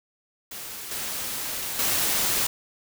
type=noise with level steps; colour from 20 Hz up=white; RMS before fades=-37 / -31 / -24 dBFS; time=0.51-2.47 s; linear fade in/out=5 ms; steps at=0.91 / 1.79 s; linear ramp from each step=2 ms; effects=none